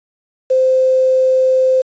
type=tone with quantisation; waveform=sine; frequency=519 Hz; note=C5; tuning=14 cents flat; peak=-9 dBFS; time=0.5-1.82 s; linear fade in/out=10 ms; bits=6; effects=resampled to 16000 Hz